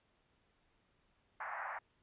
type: band-pass noise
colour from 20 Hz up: pink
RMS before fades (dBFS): -43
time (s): 1.4-1.79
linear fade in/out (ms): 5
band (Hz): 690 to 2000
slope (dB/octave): 48
effects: pink hiss -75 dBFS RMS until 2.02 s + resampled to 8000 Hz

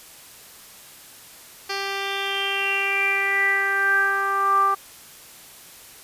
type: tone with low-pass filter sweep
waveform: 10% pulse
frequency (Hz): 393.9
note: G4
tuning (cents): +8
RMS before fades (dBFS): -22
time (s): 1.69-4.75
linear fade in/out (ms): 10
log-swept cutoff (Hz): 4400 to 1100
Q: 8.8
effects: white hiss -45 dBFS RMS until 6.03 s + resampled to 32000 Hz

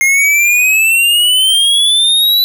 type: exponential sweep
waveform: square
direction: up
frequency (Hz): 2127 to 3988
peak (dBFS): -8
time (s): 0.01-2.44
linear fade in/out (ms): 0
effects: none

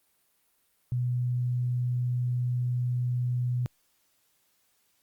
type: tone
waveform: sine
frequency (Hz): 123.47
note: B2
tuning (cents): 0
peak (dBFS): -25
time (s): 0.92-3.66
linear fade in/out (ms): 0
effects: white hiss -70 dBFS RMS until 5.02 s + Opus 32 kbps

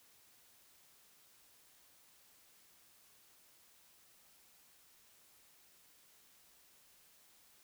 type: silence
effects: white hiss -66 dBFS RMS until 7.63 s

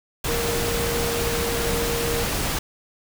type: tone in noise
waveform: sine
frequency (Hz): 468.2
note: A#4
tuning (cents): +8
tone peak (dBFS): -26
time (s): 0.28-2.24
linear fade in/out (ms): 5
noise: pink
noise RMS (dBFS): -25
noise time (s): 0.24-2.59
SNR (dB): -4
effects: none

